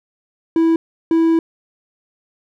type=tone pair in turn; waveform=triangle; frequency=328.1 / 328.1 Hz; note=E4 / E4; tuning=-8 / -8 cents; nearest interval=unison; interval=0 cents; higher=neither; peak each=-9 dBFS; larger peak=neither; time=0.56-0.76 / 1.11-1.39 s; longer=second; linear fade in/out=2 ms; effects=none